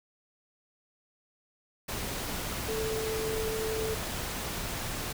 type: tone in noise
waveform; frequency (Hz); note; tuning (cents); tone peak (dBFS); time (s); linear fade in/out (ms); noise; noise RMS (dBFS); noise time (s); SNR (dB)
sine; 440; A4; 0; -31; 2.68-3.95; 10; pink; -35; 1.88-5.13; +1
effects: none